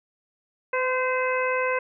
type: harmonic tone with a mistuned harmonic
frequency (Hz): 514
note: C5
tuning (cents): -31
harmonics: 1 / 2 / 3 / 4 / 5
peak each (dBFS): -25 / -28 / -30 / -31 / -32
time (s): 0.73-1.79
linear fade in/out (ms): 5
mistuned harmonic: 1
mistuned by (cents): -16
effects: none